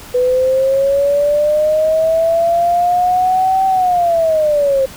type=linear two-way sweep; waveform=sine; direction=up then down; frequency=493.9 to 770 to 526 Hz; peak=-10 dBFS; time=0.14-4.86 s; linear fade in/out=10 ms; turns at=3.66 s; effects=pink hiss -35 dBFS RMS until 4.96 s